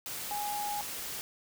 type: tone in noise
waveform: sine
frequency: 827 Hz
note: G#5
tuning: 8 cents flat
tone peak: -33 dBFS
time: 0.31-0.81 s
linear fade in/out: 0 ms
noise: white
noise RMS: -39 dBFS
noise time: 0.06-1.21 s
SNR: +3 dB
effects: none